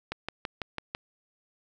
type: click train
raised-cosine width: 0.3 ms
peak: -16 dBFS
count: 6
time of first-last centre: 0.12-0.949 s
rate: 6.03 Hz
effects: none